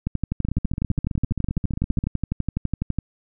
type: two click trains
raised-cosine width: 5 ms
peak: -10 / -13 dBFS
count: 36 / 25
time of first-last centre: 0.07-2.987 / 0.45-2.039 s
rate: 12 / 15.1 Hz
effects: none